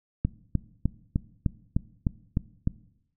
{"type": "click train", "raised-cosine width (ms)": 5, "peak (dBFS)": -11, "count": 9, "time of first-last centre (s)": [0.25, 2.674], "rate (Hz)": 3.3, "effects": ["noise-tail reverb RT60 0.8 s tail -20 dB re dry"]}